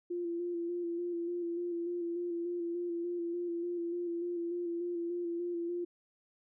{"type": "tone with vibrato", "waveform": "sine", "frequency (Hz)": 345.1, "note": "F4", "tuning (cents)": -21, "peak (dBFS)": -33, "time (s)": [0.1, 5.85], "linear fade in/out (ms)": 10, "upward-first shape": "square", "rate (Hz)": 3.4, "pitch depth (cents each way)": 24, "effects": []}